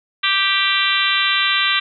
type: harmonic tone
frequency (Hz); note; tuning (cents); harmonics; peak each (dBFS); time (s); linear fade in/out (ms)
392; G4; 0; 3 / 4 / 5 / 6 / 7 / 8 / 9 / 10; -23 / -23 / -23 / -23 / -23 / -23 / -23 / -23; 0.23-1.8; 10
effects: none